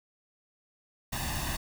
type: noise with comb filter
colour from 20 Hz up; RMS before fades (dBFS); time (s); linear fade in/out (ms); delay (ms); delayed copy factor
pink; -33; 1.12-1.57; 10; 1.1; +0.75
effects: none